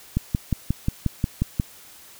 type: click train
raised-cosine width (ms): 5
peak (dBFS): -8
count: 9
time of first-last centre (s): 0.17-1.599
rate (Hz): 5.6
effects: white hiss -47 dBFS RMS until 2.19 s